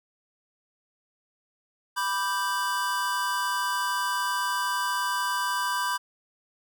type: chord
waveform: square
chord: G major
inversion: first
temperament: equal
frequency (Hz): 987.8 / 1174.7 / 1568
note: B5 / D6 / G6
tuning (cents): 0 / 0 / 0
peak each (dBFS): -29 / -33 / -31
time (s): 1.96-5.98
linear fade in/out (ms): 20
effects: none